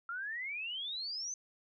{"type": "exponential sweep", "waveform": "sine", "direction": "up", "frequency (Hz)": [1356, 6272], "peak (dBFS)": -37, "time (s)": [0.09, 1.34], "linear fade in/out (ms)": 2, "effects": []}